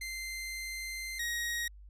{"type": "tone pair in turn", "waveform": "sawtooth", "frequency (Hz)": [2082, 1887.8], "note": ["C7", "A#6"], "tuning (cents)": [-9, 21], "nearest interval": "major second", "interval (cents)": 170, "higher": "first", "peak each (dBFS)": [-34, -29], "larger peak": "second", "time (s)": [[0.01, 1.19], [1.19, 1.68]], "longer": "first", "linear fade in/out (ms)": 5, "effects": ["added 50 Hz sine -49 dBFS peak until 1.89 s", "resampled to 32000 Hz"]}